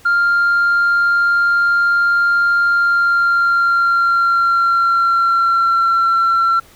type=tone with pitch glide; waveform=sine; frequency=1396.9 to 1355.6 Hz; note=F6 to E6; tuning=0 to +48 cents; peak=-9 dBFS; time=0.05-6.6 s; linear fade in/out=10 ms; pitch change=-52 cents; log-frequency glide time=2.67-6.11 s; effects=tanh soft clip ceiling -9 dBFS + pink hiss -46 dBFS RMS until 6.75 s